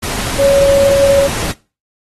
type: tone in noise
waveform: sine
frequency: 556 Hz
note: C#5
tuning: 5 cents sharp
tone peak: -7 dBFS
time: 0.38-1.28 s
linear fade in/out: 20 ms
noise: pink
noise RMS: -20 dBFS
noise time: 0.02-1.53 s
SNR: +10 dB
effects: noise-tail reverb RT60 0.3 s tail -20 dB re dry + AAC 32 kbps